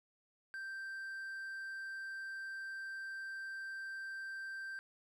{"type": "tone", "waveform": "triangle", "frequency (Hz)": 1568, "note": "G6", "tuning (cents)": 0, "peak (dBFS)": -40, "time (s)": [0.54, 4.79], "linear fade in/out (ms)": 0, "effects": []}